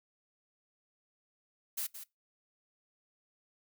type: noise with echo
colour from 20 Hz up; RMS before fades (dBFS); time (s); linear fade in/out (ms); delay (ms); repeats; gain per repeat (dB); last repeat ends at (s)
blue; -36; 1.77-1.87; 10; 170; 1; -10; 2.04
effects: noise-tail reverb RT60 0.2 s tail -22 dB re dry